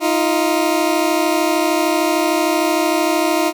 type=tone pair together; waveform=20% pulse; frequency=313.9 / 347.1 Hz; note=D#4 / F4; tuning=+15 / -11 cents; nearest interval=major second; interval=174 cents; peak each=-12 / -13 dBFS; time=0-3.53 s; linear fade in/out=50 ms; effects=none